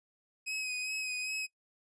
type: tone with vibrato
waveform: sawtooth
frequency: 2527 Hz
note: D#7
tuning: 26 cents sharp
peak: -31 dBFS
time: 0.46-1.47 s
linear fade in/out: 20 ms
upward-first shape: sine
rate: 2.5 Hz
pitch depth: 27 cents each way
effects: noise-tail reverb RT60 0.1 s tail -21 dB re dry + resampled to 22050 Hz